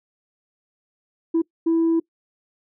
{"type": "tone bursts at uneven times", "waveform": "sine", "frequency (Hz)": 329.6, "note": "E4", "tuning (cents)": 0, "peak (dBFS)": -14, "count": 2, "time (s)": [[1.34, 1.42], [1.66, 2]], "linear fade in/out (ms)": 10, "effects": ["noise-tail reverb RT60 0.1 s tail -23 dB re dry", "tanh soft clip ceiling -14 dBFS"]}